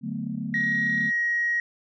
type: chord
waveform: sine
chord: B minor seventh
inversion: first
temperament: equal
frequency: 146.83 / 185 / 220 / 246.9 Hz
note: D3 / F#3 / A3 / B3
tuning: 0 / 0 / 0 / 0 cents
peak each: -35 / -34 / -31 / -34 dBFS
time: 0.01-1.12 s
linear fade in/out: 50 ms
type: tone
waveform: sine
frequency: 1892 Hz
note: A#6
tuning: 25 cents sharp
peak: -21 dBFS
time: 0.54-1.6 s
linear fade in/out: 2 ms
effects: tanh soft clip ceiling -16 dBFS